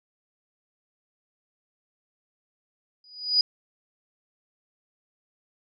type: tone with exponential growth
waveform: sine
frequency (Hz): 4930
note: D#8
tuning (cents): -17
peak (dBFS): -14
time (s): 3.04-3.41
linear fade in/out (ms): 2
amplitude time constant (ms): 79
effects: none